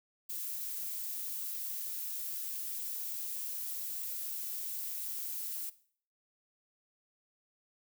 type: noise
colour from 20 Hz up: violet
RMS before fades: -39 dBFS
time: 0.29-5.7 s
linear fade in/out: 10 ms
effects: noise-tail reverb RT60 0.5 s tail -17 dB re dry